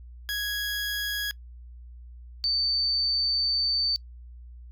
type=tone pair in turn; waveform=20% pulse / sine; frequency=1661.2 / 4565 Hz; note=G#6 / D8; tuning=0 / -50 cents; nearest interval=octave + tritone; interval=1750 cents; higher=second; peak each=-23 dBFS; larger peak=neither; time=0.29-1.31 / 2.44-3.96 s; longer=second; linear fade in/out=0 ms; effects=noise-tail reverb RT60 0.1 s tail -23 dB re dry + added 60 Hz sine -42 dBFS peak until 4.71 s